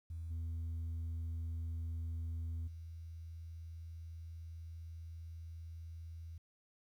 sine tone with level steps, 82.41 Hz, E2, in tune, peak -40 / -35 / -45 dBFS, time 0.1-6.38 s, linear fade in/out 5 ms, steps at 0.3 / 2.67 s, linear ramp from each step 10 ms, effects tanh soft clip ceiling -37 dBFS + 12-bit

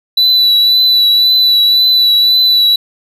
triangle tone with vibrato, 3964 Hz, B7, 6 cents sharp, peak -5 dBFS, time 0.17-2.76 s, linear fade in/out 5 ms, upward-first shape triangle, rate 1.9 Hz, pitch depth 27 cents each way, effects none

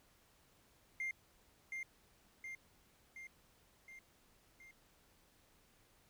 triangle tone with echo, 2106 Hz, C7, 11 cents sharp, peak -35 dBFS, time 1-1.11 s, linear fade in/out 2 ms, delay 720 ms, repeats 5, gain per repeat -4 dB, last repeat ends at 4.71 s, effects tanh soft clip ceiling -33 dBFS + pink hiss -70 dBFS RMS until 6.09 s

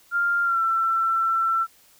sine tone with pitch glide, 1396.9 to 1342.3 Hz, F6 to E6, 0 to +31 cents, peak -19 dBFS, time 0.11-1.67 s, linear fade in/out 50 ms, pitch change -69 cents, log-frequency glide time 0.43-0.62 s, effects white hiss -56 dBFS RMS until 1.99 s

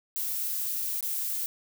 violet noise with dropouts, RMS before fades -31 dBFS, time 0.16-1.46 s, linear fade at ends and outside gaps 0 ms, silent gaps 1.008-1.027 s, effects none

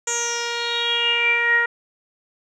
10% pulse tone with low-pass filter sweep, 471.6 Hz, A#4, 20 cents sharp, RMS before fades -21 dBFS, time 0.07-1.66 s, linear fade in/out 5 ms, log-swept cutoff 7100 to 1700 Hz, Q 9.4, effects none

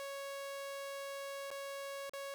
sawtooth tone with dropouts, 554.4 Hz, C#5, in tune, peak -38 dBFS, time 0-2.34 s, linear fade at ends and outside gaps 0 ms, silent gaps 1.504-1.513 / 2.095-2.135 s, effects none

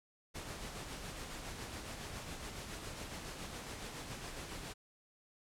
pink noise with tremolo, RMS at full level -44 dBFS, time 0.34-4.74 s, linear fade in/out 20 ms, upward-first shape sine, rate 7.2 Hz, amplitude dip 35%, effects low-pass 10000 Hz 12 dB/octave

